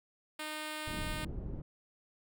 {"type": "tone", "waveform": "5% pulse", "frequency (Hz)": 307, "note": "D#4", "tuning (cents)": -23, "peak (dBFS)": -27, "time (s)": [0.39, 1.25], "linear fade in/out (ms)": 5}
{"type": "low-pass noise", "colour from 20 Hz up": "pink", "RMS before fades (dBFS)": -40, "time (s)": [0.87, 1.62], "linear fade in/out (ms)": 5, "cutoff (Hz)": 280, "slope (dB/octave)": 12}
{"effects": []}